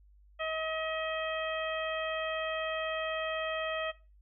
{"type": "harmonic tone", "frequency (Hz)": 636, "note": "D#5", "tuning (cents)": 38, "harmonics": [1, 2, 3, 4, 5], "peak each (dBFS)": [-35, -38, -40, -41, -42], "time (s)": [0.39, 3.92], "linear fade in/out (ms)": 20, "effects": ["noise-tail reverb RT60 0.3 s tail -18 dB re dry", "added 50 Hz sine -57 dBFS peak until 4.21 s"]}